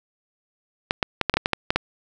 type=clicks; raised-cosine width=0.3 ms; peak=-3 dBFS; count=10; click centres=0.909 / 1.028 / 1.213 / 1.297 / 1.34 / 1.37 / 1.459 / 1.533 / 1.705 / 1.76 s; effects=none